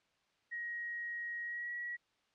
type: tone with pitch glide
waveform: sine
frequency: 1890 to 1921.9 Hz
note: A#6 to B6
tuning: +23 to -48 cents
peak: -38 dBFS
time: 0.51-1.97 s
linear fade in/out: 20 ms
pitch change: +29 cents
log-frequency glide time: 1.44-1.72 s
effects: white hiss -75 dBFS RMS until 2.34 s + low-pass 4000 Hz 12 dB/octave